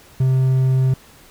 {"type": "tone", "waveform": "triangle", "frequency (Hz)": 130.81, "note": "C3", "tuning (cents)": 0, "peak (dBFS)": -11, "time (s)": [0.2, 0.94], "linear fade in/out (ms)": 5, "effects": ["pink hiss -47 dBFS RMS until 1.3 s"]}